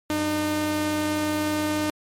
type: tone pair together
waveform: sawtooth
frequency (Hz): 95.72 / 303.9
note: G2 / D#4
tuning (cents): -41 / -41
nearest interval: octave + minor sixth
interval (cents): 2000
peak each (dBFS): -30 / -19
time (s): 0.1-1.9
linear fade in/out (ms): 0
effects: MP3 64 kbps